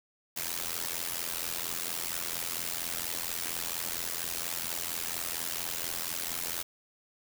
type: noise with amplitude modulation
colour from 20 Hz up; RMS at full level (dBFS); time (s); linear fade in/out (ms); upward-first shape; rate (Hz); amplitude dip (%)
white; -31; 0.36-6.63; 10; sine; 84.3; 90
effects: none